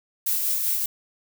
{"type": "noise with tremolo", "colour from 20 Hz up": "violet", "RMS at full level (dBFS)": -23, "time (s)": [0.26, 0.86], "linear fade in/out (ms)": 5, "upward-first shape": "sine", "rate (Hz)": 5.1, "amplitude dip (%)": 30, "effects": []}